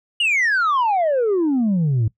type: exponential sweep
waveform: sine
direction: down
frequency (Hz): 2929 to 103.83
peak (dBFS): -13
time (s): 0.2-2.08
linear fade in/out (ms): 5
effects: noise-tail reverb RT60 0.1 s tail -21 dB re dry + tanh soft clip ceiling -14 dBFS